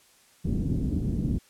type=low-pass noise; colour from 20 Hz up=white; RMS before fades=-27 dBFS; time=0.44-1.39 s; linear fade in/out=20 ms; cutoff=250 Hz; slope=24 dB/octave; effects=white hiss -59 dBFS RMS until 1.49 s + low-pass 11000 Hz 12 dB/octave